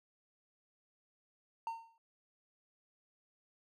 triangle tone with exponential decay, 912 Hz, A#5, 38 cents flat, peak -32 dBFS, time 1.67-1.98 s, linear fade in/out 1 ms, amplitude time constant 67 ms, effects none

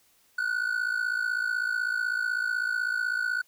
triangle ring-modulated tone, 1480 Hz, F#6, in tune, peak -21 dBFS, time 0.38-3.42 s, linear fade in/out 5 ms, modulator 28 Hz, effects white hiss -64 dBFS RMS until 3.47 s

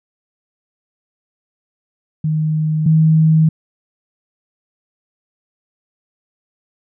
sine tone pair in turn, 155.56 / 158.37 Hz, D#3 / D#3, 0 / +31 cents, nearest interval unison, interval 31 cents, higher second, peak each -14 / -8 dBFS, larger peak second, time 2.24-2.86 / 2.86-3.49 s, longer second, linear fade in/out 5 ms, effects none

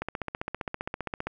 click train, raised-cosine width 0.5 ms, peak -16 dBFS, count 20, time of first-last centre 0.02-1.27 s, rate 15.2 Hz, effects none

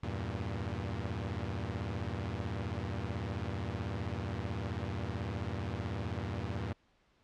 sawtooth chord, E diminished, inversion none, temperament equal, 82.41 / 98 / 116.54 Hz, E2 / G2 / Bb2, 0 / 0 / 0 cents, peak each -36 / -35 / -36 dBFS, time 0.03-6.73 s, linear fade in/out 5 ms, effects pink hiss -70 dBFS RMS until 7.23 s + low-pass 4000 Hz 12 dB/octave

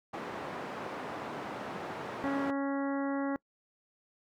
white band-pass noise, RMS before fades -40 dBFS, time 0.13-2.51 s, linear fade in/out 10 ms, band 160 to 1000 Hz, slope 12 dB/octave
harmonic tone, 277.2 Hz, C#4, in tune, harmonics 1 / 2 / 3 / 4 / 5 / 6 / 7, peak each -31 / -37 / -41 / -43 / -45 / -47 / -48 dBFS, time 2.24-3.36 s, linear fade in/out 0 ms
effects noise-tail reverb RT60 0.1 s tail -24 dB re dry

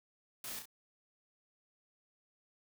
white noise with echo, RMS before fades -44 dBFS, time 0.44-0.59 s, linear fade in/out 2 ms, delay 33 ms, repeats 2, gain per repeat -5 dB, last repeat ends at 0.656 s, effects none

